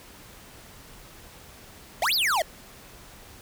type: exponential two-way sweep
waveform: square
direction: up then down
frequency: 592 to 5274 to 592 Hz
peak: -22 dBFS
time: 2.02-2.42 s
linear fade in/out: 2 ms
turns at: 2.14 s
effects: pink hiss -48 dBFS RMS until 3.41 s